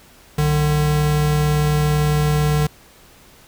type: tone pair together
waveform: square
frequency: 62.63 / 150 Hz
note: B1 / D3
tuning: +25 / +37 cents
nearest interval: octave + minor third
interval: 1512 cents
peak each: -25 / -16 dBFS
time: 0.38-2.67 s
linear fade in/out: 5 ms
effects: pink hiss -48 dBFS RMS until 3.47 s